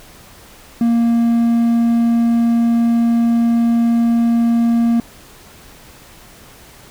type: tone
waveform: triangle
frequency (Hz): 233.1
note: A#3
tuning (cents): 0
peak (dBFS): -9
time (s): 0.81-5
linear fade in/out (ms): 2
effects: pink hiss -42 dBFS RMS until 6.9 s